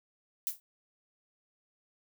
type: noise with exponential decay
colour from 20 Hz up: violet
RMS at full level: -28 dBFS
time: 0.47-0.6 s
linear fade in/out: 0 ms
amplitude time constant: 28 ms
effects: none